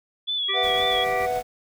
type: tone with vibrato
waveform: sine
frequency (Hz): 3420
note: A7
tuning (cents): -50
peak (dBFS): -23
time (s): 0.27-1.05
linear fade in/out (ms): 20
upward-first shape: sine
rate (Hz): 3.8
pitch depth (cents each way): 49
type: harmonic tone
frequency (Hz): 390.8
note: G4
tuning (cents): -5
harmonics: 1 / 3 / 5 / 6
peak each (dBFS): -33 / -32 / -29 / -34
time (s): 0.48-1.27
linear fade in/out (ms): 20
type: chord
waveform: triangle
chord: B suspended fourth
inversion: none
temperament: equal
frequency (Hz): 493.9 / 659.3 / 740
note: B4 / E5 / F#5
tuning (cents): 0 / 0 / 0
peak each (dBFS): -25 / -29 / -23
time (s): 0.53-1.43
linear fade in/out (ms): 50
type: noise with tremolo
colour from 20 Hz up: pink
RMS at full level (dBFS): -39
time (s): 0.62-1.43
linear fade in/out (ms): 20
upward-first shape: triangle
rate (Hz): 7.1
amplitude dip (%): 30
effects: none